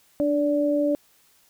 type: tone pair together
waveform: sine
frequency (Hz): 293.9 / 580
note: D4 / D5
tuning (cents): +1 / -22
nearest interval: octave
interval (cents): 1177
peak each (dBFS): -22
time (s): 0.2-0.95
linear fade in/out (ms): 0
effects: white hiss -60 dBFS RMS until 1.49 s